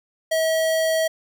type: tone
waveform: square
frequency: 643 Hz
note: E5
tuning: 43 cents flat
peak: -19 dBFS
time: 0.31-1.08 s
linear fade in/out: 10 ms
effects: none